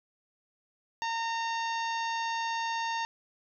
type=harmonic tone; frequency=916 Hz; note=A#5; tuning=31 cents flat; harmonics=1 / 2 / 3 / 4 / 5 / 6 / 7; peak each=-31 / -37 / -41 / -43 / -45 / -47 / -48 dBFS; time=1.02-3.05 s; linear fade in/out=0 ms; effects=none